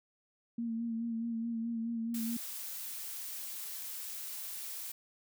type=tone with vibrato; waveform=sine; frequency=230 Hz; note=A#3; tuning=23 cents flat; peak=-33 dBFS; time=0.58-2.37 s; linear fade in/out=5 ms; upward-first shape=sine; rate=4.7 Hz; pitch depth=33 cents each way
type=noise; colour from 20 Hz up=blue; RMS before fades=-42 dBFS; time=2.14-4.92 s; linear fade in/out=5 ms
effects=none